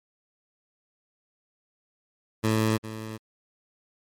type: tone with echo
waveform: 15% pulse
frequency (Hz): 110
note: A2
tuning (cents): 0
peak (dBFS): -15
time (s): 2.43-2.78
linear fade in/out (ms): 20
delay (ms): 400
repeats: 1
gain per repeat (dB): -13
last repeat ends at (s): 3.18
effects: MP3 64 kbps